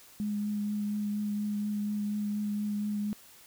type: tone with vibrato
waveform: sine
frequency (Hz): 207.7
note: G#3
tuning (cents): 0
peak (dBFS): -29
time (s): 0.2-3.13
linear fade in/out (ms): 0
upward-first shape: triangle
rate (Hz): 4.2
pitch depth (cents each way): 16
effects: white hiss -55 dBFS RMS until 3.46 s